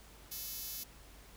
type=tone with high-pass filter; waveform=5% pulse; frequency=435.2 Hz; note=A4; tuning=19 cents flat; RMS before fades=-43 dBFS; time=0.31-0.84 s; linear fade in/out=10 ms; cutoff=8400 Hz; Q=0.73; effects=added 50 Hz sine -58 dBFS peak until 1.36 s + pink hiss -58 dBFS RMS until 1.36 s